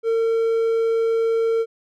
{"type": "tone", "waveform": "triangle", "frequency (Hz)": 454.4, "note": "A#4", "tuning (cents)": -44, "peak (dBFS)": -15, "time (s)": [0.03, 1.66], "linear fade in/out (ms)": 50, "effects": []}